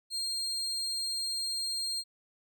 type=tone; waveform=35% pulse; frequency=4205 Hz; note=C8; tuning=8 cents sharp; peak=-30 dBFS; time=0.1-2.04 s; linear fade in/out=50 ms; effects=none